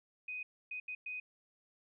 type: tone bursts at uneven times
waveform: sine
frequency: 2499 Hz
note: D#7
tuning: 7 cents sharp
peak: -39 dBFS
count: 4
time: 0.28-0.43 / 0.71-0.8 / 0.88-0.95 / 1.06-1.2 s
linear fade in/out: 5 ms
effects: none